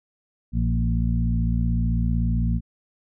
harmonic tone with a mistuned harmonic, 57.7 Hz, A#1, 17 cents flat, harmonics 1 / 2 / 3 / 4, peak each -22 / -25 / -27 / -28 dBFS, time 0.52-2.61 s, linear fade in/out 50 ms, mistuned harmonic 3, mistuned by -19 cents, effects none

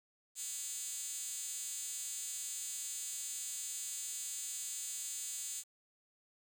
5% pulse tone with high-pass filter, 282.3 Hz, C#4, 32 cents sharp, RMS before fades -42 dBFS, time 0.35-5.64 s, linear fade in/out 50 ms, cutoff 6500 Hz, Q 3.8, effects 10-bit

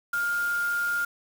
sine tone in noise, 1409 Hz, F6, 15 cents sharp, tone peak -24 dBFS, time 0.13-1.05 s, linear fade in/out 5 ms, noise white, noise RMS -41 dBFS, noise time 0.13-1.05 s, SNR +14 dB, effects none

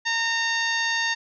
harmonic tone, 917 Hz, A#5, 29 cents flat, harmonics 1 / 2 / 3 / 4 / 5 / 6 / 7, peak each -31 / -24 / -32 / -31 / -32 / -38 / -35 dBFS, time 0.05-1.15 s, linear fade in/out 20 ms, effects none

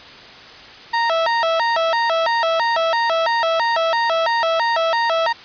30% pulse tone with vibrato, 781 Hz, G5, 7 cents flat, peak -13 dBFS, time 0.93-5.33 s, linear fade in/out 10 ms, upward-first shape square, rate 3 Hz, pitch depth 300 cents each way, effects white hiss -39 dBFS RMS until 5.44 s + resampled to 11025 Hz

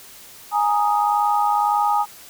sine chord, Ab suspended second, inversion none, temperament equal, 830.6 / 932.3 / 1244.5 Hz, Ab5 / Bb5 / Eb6, 0 / 0 / 0 cents, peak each -18 / -23 / -22 dBFS, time 0.51-2.06 s, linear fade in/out 50 ms, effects white hiss -43 dBFS RMS until 2.29 s

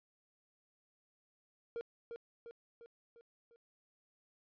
triangle tone with echo, 466.2 Hz, A#4, in tune, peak -36 dBFS, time 1.76-1.81 s, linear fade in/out 0 ms, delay 350 ms, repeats 5, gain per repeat -5 dB, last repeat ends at 3.56 s, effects resampled to 11025 Hz

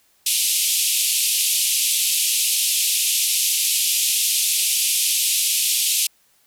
white band-pass noise, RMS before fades -20 dBFS, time 0.26-6.07 s, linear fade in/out 5 ms, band 2500 to 13000 Hz, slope 48 dB/octave, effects white hiss -60 dBFS RMS until 6.46 s

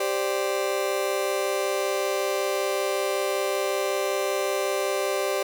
35% pulse chord, G suspended fourth, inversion none, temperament just, 392 / 522.7 / 588 Hz, G4 / C5 / D5, 0 / -2 / +2 cents, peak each -26 / -28 / -26 dBFS, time 0-5.43 s, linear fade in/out 5 ms, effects none

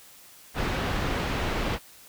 pink low-pass noise, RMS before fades -28 dBFS, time 0.54-1.79 s, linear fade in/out 50 ms, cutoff 3100 Hz, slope 12 dB/octave, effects white hiss -51 dBFS RMS until 2.08 s

